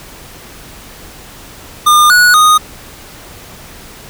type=tone with pitch steps; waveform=square; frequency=1209 / 1464 / 1239 Hz; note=D6 / F#6 / D#6; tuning=+50 / -19 / -8 cents; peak=-5 dBFS; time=1.86-2.58 s; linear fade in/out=10 ms; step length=240 ms; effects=pink hiss -34 dBFS RMS until 4.09 s

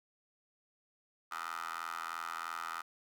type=tone with high-pass filter; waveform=15% pulse; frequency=83 Hz; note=E2; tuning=12 cents sharp; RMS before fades=-41 dBFS; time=1.31-2.82 s; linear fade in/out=10 ms; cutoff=1200 Hz; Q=8; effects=none

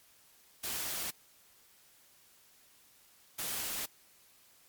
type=noise bursts at uneven times; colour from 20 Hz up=white; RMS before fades=-37 dBFS; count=2; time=0.63-1.11 / 3.38-3.86 s; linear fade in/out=10 ms; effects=white hiss -63 dBFS RMS until 4.68 s + MP3 96 kbps

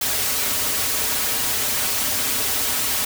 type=noise with comb filter; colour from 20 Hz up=white; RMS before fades=-22 dBFS; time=0.01-3.05 s; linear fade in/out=5 ms; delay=5.8 ms; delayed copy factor=-0.85; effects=none

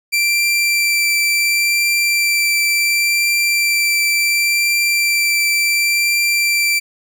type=tone with vibrato; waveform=sawtooth; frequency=2349 Hz; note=D7; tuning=in tune; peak=-10 dBFS; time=0.12-6.8 s; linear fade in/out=20 ms; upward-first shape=triangle; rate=0.7 Hz; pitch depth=10 cents each way; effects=none

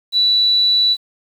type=tone; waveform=sine; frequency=3951 Hz; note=B7; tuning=in tune; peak=-11 dBFS; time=0.12-0.97 s; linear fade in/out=50 ms; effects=7-bit

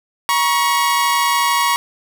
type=tone pair together; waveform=sawtooth; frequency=954.8 / 1108.7 Hz; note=A#5 / C#6; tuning=+41 / 0 cents; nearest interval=minor third; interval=259 cents; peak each=-13 dBFS; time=0.29-1.76 s; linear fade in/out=0 ms; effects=none

